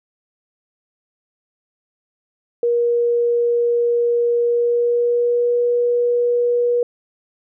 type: tone with pitch glide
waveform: sine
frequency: 475 to 481.9 Hz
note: A#4 to B4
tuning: +33 to -43 cents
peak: -14 dBFS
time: 2.63-6.83 s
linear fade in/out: 2 ms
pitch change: +24 cents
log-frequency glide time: 4.42-5.59 s
effects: none